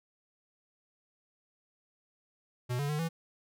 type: tone with pitch steps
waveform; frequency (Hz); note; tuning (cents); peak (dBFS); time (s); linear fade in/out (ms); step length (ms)
square; 123.7 / 143.4 / 150.3 / 165.2; B2 / D3 / D3 / E3; +3 / -41 / +40 / +4; -31; 2.69-3.09; 20; 100
effects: none